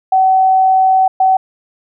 sine tone bursts at uneven times, 758 Hz, F#5, 42 cents sharp, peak -7 dBFS, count 2, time 0.12-1.08 / 1.2-1.37 s, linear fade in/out 5 ms, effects none

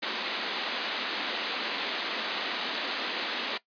white band-pass noise, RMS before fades -33 dBFS, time 0.02-3.58 s, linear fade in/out 10 ms, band 210 to 4400 Hz, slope 48 dB/octave, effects noise-tail reverb RT60 0.1 s tail -18 dB re dry + resampled to 11025 Hz

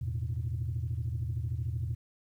sine chord, E suspended fourth, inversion none, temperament equal with one note detuned, 82.41 / 110.32 / 123.47 Hz, E2 / A2 / B2, 0 / +5 / 0 cents, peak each -34 dBFS, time 0.01-1.95 s, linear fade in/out 10 ms, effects tanh soft clip ceiling -25 dBFS + 11-bit

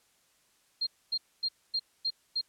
sine tone bursts, 4208 Hz, C8, 9 cents sharp, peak -27 dBFS, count 6, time 0.81-2.414 s, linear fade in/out 10 ms, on 59 ms, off 250 ms, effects white hiss -68 dBFS RMS until 2.48 s + low-pass 11000 Hz 12 dB/octave

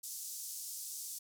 pink band-pass noise, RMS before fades -44 dBFS, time 0.03-1.19 s, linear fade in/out 10 ms, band 5700 to 15000 Hz, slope 24 dB/octave, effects none

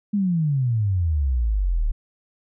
sine exponential sweep, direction down, 211.1 to 35.43 Hz, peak -18 dBFS, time 0.13-1.92 s, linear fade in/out 10 ms, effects none

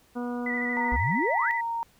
harmonic tone, 243.2 Hz, B3, 26 cents flat, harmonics 1 / 2 / 3 / 4 / 5 / 6, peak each -30 / -36 / -40 / -42 / -44 / -46 dBFS, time 0.15-0.97 s, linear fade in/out 20 ms
sine tone with vibrato, 1975.5 Hz, B6, in tune, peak -28 dBFS, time 0.46-1.61 s, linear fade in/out 5 ms, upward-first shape square, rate 13 Hz, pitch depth 25 cents each way
sine tone with pitch glide, 932.3 to 925.9 Hz, A#5 to A#5, 0 to -12 cents, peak -27 dBFS, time 0.77-1.83 s, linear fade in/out 0 ms, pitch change -12 cents, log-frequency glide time 1.13-1.65 s
sine exponential sweep, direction up, 52 to 1996 Hz, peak -25 dBFS, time 0.92-1.51 s, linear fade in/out 0 ms
effects pink hiss -61 dBFS RMS until 1.99 s

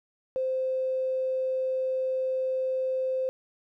triangle tone with tanh clipping, 520 Hz, C5, 11 cents flat, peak -25 dBFS, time 0.36-3.29 s, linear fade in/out 0 ms, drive 3 dB, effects none

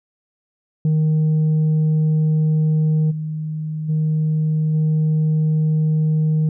sine tone with level steps, 155.56 Hz, D#3, in tune, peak -11 / -22 / -14 / -12 dBFS, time 0.85-6.49 s, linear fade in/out 2 ms, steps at 3.1 / 3.88 / 4.73 s, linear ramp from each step 20 ms, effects tanh soft clip ceiling -13 dBFS

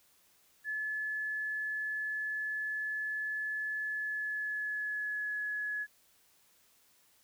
sine tone with pitch glide, 1720 to 1695.3 Hz, A6 to G#6, -40 to +35 cents, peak -33 dBFS, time 0.64-5.87 s, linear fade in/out 50 ms, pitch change -25 cents, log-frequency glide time 3.78-5.37 s, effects white hiss -67 dBFS RMS until 7.23 s

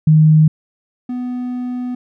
sine / triangle tone pair in turn, 155.56 / 248.3 Hz, D#3 / B3, 0 / +9 cents, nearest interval minor sixth, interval 809 cents, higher second, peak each -6 / -18 dBFS, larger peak first, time 0.07-0.48 / 1.09-1.95 s, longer second, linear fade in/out 5 ms, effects none

